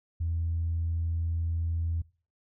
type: tone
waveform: sine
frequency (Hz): 83.1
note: E2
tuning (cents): +15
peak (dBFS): -26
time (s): 0.2-2.02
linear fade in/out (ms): 10
effects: noise-tail reverb RT60 0.4 s tail -22 dB re dry + tanh soft clip ceiling -22 dBFS